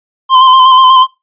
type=tone with vibrato; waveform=square; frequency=1038 Hz; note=C6; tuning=14 cents flat; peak=-3 dBFS; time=0.29-1.07 s; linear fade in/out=50 ms; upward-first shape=square; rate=8.2 Hz; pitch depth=26 cents each way; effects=noise-tail reverb RT60 0.2 s tail -21 dB re dry + resampled to 8000 Hz